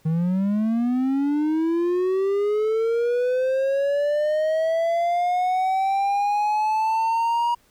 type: linear sweep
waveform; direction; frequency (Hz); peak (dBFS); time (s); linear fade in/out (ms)
triangle; up; 155.56 to 955; -17; 0.05-7.55; 10
effects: pink hiss -60 dBFS RMS until 7.7 s